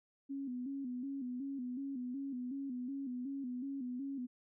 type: tone with vibrato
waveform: sine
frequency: 261.6 Hz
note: C4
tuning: in tune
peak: -38 dBFS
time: 0.29-4.27 s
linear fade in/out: 20 ms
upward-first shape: square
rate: 2.7 Hz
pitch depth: 91 cents each way
effects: none